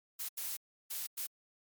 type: noise bursts at uneven times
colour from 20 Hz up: blue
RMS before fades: -39 dBFS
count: 4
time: 0.19-0.29 / 0.37-0.57 / 0.9-1.07 / 1.17-1.27 s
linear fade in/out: 10 ms
effects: MP3 96 kbps